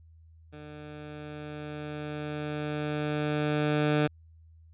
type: tone with level ramp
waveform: 15% pulse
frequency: 150 Hz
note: D3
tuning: 37 cents sharp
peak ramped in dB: -37 to -16 dBFS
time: 0.52-4.08 s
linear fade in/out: 20 ms
effects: added 81 Hz sine -52 dBFS peak until 4.73 s + resampled to 8000 Hz